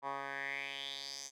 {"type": "tone with band-pass filter sweep", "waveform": "10% pulse", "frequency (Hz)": 138.2, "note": "C#3", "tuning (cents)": -5, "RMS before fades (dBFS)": -42, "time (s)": [0.02, 1.31], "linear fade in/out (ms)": 50, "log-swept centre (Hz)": [1000, 6500], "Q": 4.5, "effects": []}